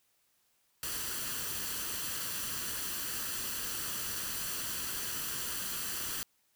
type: noise with comb filter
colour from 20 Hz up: white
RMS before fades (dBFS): -37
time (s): 0.83-6.23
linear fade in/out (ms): 0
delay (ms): 0.67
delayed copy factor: +0.55
effects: white hiss -73 dBFS RMS until 6.55 s